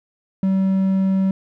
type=tone; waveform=triangle; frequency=191.5 Hz; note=G3; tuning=40 cents flat; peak=-13 dBFS; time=0.43-1.31 s; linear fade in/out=2 ms; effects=none